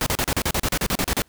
pink noise bursts, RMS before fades -22 dBFS, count 14, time 0.01-1.22 s, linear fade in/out 0 ms, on 53 ms, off 36 ms, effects pink hiss -59 dBFS RMS until 1.28 s

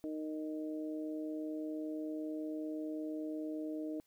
harmonic tone, 154.8 Hz, D#3, 9 cents flat, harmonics 2 / 3 / 4, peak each -38 / -47 / -47 dBFS, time 0.04-4 s, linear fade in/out 0 ms, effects white hiss -75 dBFS RMS until 4.06 s

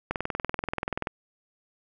click train, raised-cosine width 0.5 ms, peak -13 dBFS, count 21, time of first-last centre 0.11-1.072 s, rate 20.8 Hz, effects none

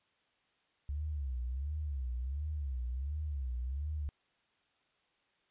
sine tone with vibrato, 68.3 Hz, C#2, 25 cents flat, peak -34 dBFS, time 0.89-4.09 s, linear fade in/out 0 ms, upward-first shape sine, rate 1.4 Hz, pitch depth 200 cents each way, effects white hiss -74 dBFS RMS until 5.5 s + resampled to 8000 Hz

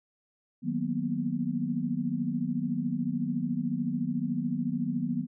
sine chord, B major seventh, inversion first, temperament equal, 155.56 / 185 / 233.1 / 246.9 Hz, D#3 / F#3 / A#3 / B3, 0 / 0 / 0 / 0 cents, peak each -35 / -34 / -33 / -31 dBFS, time 0.62-5.27 s, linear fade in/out 50 ms, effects none

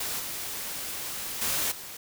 white noise with level steps, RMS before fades -32 / -35 / -28 / -41 dBFS, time 0-1.97 s, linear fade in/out 5 ms, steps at 0.19 / 1.41 / 1.71 s, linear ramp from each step 10 ms, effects none

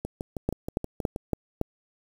two click trains, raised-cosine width 2 ms, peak -11 / -18 dBFS, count 5 / 8, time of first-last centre 0.49-1.614 / 0.05-1.161 s, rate 3.56 / 6.3 Hz, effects 7-bit

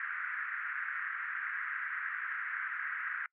pink band-pass noise, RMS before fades -38 dBFS, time 0-3.26 s, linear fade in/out 2 ms, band 1400 to 1900 Hz, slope 48 dB/octave, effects noise-tail reverb RT60 0.1 s tail -26 dB re dry

